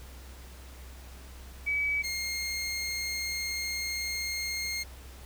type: tone pair in turn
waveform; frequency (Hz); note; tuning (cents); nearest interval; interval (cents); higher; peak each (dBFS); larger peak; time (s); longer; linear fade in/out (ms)
sine / 20% pulse; 2283 / 2133; D7 / C7; -50 / +33; minor second; 117; first; -26; neither; 1.66-2.03 / 2.03-4.84; second; 20
effects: added 64 Hz sine -45 dBFS peak until 5.25 s + pink hiss -52 dBFS RMS until 5.25 s